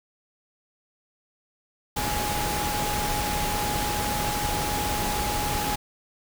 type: tone in noise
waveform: sine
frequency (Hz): 833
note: G#5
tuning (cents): +5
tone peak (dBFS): -29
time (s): 1.96-5.76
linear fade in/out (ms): 10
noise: pink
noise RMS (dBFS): -28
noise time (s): 1.96-5.76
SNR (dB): -4
effects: none